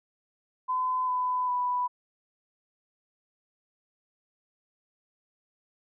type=tone with pitch steps; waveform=sine; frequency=1016 / 1002.6 / 989.4 Hz; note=B5 / B5 / B5; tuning=+49 / +26 / +3 cents; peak=-25 dBFS; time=0.68-1.88 s; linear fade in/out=20 ms; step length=400 ms; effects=none